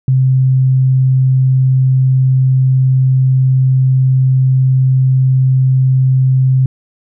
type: tone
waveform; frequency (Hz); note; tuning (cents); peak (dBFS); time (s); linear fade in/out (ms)
sine; 130.81; C3; 0; -7; 0.08-6.66; 2
effects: none